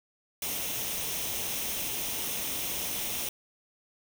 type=noise with comb filter; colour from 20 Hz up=white; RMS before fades=-33 dBFS; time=0.42-3.29 s; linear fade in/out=2 ms; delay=0.33 ms; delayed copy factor=+0.5; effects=none